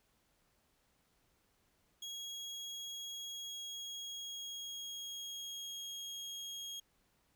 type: tone with pitch glide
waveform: 30% pulse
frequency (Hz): 3305 to 3269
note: G#7 to G#7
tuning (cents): -9 to -28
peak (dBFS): -40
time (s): 2.02-6.8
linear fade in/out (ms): 5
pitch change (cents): -19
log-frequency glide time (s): 3.26-5.86
effects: pink hiss -75 dBFS RMS until 7.35 s